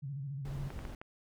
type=tone with vibrato; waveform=sine; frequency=138.59 Hz; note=C#3; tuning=in tune; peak=-37 dBFS; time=0.02-0.7 s; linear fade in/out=20 ms; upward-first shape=square; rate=14 Hz; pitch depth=72 cents each way
type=noise; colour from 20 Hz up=brown; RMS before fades=-43 dBFS; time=0.45-0.95 s; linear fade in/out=2 ms
type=clicks; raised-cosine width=0.5 ms; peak=-31 dBFS; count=4; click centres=0.704 / 0.791 / 0.852 / 1.015 s
effects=none